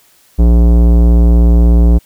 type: tone with tanh clipping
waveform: sine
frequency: 58.27 Hz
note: A#1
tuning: in tune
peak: -6 dBFS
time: 0.38-1.99 s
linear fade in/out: 20 ms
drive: 17 dB
effects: white hiss -49 dBFS RMS until 2.05 s